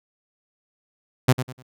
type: tone with echo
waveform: sawtooth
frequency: 128 Hz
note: C3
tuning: 38 cents flat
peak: -8 dBFS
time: 1.28-1.33 s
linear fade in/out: 10 ms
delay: 99 ms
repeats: 3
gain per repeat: -11 dB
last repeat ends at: 1.627 s
effects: none